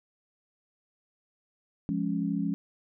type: chord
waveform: sine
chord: Db major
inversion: first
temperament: equal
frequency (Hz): 174.61 / 207.7 / 277.2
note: F3 / Ab3 / Db4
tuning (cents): 0 / 0 / 0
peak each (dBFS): -31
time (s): 1.89-2.54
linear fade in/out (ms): 0
effects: none